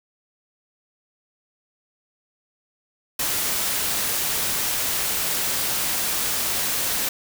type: noise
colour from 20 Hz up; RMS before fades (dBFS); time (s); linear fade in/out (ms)
white; -24; 3.19-7.09; 5
effects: none